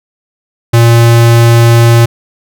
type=tone; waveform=square; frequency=116.9 Hz; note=A#2; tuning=5 cents sharp; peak=-3 dBFS; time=0.73-2.06 s; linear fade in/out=10 ms; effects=none